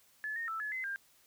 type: tone with pitch steps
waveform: sine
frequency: 1722 / 1843 / 1322 / 1707 / 2047 / 1598 Hz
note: A6 / A#6 / E6 / G#6 / C7 / G6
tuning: -38 / -20 / +5 / +47 / -38 / +33 cents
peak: -35 dBFS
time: 0.24-0.96 s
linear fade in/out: 0 ms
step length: 120 ms
effects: white hiss -66 dBFS RMS until 1.26 s